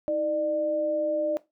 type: tone pair together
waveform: sine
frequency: 318.3 / 599.1 Hz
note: D#4 / D5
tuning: +39 / +34 cents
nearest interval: major seventh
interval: 1095 cents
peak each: -32 / -24 dBFS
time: 0.08-1.37 s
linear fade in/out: 0 ms
effects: noise-tail reverb RT60 0.2 s tail -17 dB re dry